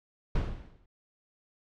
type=noise with exponential decay; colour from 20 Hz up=brown; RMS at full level=-25 dBFS; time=0.35-0.86 s; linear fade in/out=5 ms; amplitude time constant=110 ms; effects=low-pass 4000 Hz 12 dB/octave